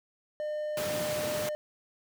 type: tone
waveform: triangle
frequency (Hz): 604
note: D5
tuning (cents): +48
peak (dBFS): -29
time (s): 0.4-1.55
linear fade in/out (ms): 0
type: high-pass noise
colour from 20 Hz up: pink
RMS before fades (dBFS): -36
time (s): 0.77-1.49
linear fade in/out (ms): 2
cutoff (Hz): 100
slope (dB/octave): 24
effects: none